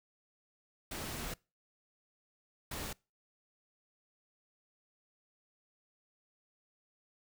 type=noise bursts at uneven times; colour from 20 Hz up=pink; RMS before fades=-41 dBFS; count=2; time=0.91-1.34 / 2.71-2.93 s; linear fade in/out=5 ms; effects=noise-tail reverb RT60 0.3 s tail -25 dB re dry